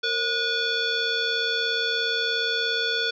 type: tone with frequency modulation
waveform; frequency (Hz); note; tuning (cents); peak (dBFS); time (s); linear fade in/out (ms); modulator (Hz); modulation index
sine; 2449; D#7; -28; -22; 0.03-3.11; 10; 995; 2
effects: none